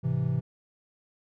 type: chord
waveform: triangle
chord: Ab augmented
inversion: none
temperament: equal with one note detuned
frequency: 105.28 / 130.81 / 164.81 Hz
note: Ab2 / C3 / E3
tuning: +24 / 0 / 0 cents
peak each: -31 / -25 / -28 dBFS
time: 0.03-0.41 s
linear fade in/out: 20 ms
effects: none